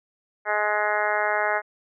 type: harmonic tone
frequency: 210 Hz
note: G#3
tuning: 19 cents sharp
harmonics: 2 / 3 / 4 / 5 / 6 / 7 / 8 / 9 / 10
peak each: -33 / -27 / -27 / -33 / -31 / -29 / -30 / -31 / -33 dBFS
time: 0.45-1.62 s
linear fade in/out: 50 ms
effects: none